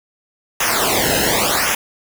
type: noise with flanger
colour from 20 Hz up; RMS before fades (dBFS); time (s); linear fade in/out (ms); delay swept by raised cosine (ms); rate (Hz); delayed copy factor
pink; -17; 0.6-1.75; 5; 0.23 to 0.88; 0.89; -0.9
effects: none